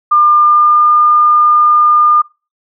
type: tone with pitch glide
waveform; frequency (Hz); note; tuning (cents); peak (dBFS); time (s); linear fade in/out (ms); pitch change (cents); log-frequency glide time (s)
sine; 1200 to 1209; D6 to D6; +37 to +50; -5; 0.11-2.22; 10; +13; 0.38-0.91
effects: noise-tail reverb RT60 0.3 s tail -24 dB re dry